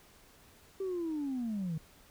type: linear sweep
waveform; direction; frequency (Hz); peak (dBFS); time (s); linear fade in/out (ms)
sine; down; 392 to 152.3; -31; 0.8-1.78; 5
effects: tanh soft clip ceiling -30 dBFS + pink hiss -60 dBFS RMS until 2.1 s